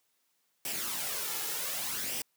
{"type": "noise with flanger", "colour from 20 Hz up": "white", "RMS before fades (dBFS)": -35, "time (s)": [0.65, 2.22], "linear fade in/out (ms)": 2, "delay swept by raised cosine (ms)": [0.36, 2.36], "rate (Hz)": 0.66, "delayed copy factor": 0.55, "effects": ["white hiss -75 dBFS RMS until 2.36 s", "high-pass 150 Hz 12 dB/octave"]}